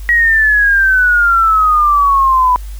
sine exponential sweep, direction down, 1916 to 987.8 Hz, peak -7 dBFS, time 0.09-2.56 s, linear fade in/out 0 ms, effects added 50 Hz sine -23 dBFS peak until 2.79 s + white hiss -42 dBFS RMS until 2.79 s

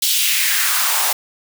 white noise with high-pass filter sweep, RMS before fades -17 dBFS, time 0.02-1.13 s, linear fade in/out 5 ms, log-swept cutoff 3800 to 700 Hz, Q 2.1, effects none

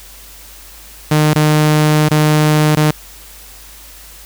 sawtooth tone with dropouts, 152.4 Hz, D#3, 36 cents flat, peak -5 dBFS, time 1.11-2.91 s, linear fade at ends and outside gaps 5 ms, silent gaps 1.336-1.356 / 2.087-2.11 / 2.754-2.769 s, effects added 50 Hz sine -40 dBFS peak until 4.25 s + white hiss -38 dBFS RMS until 4.25 s

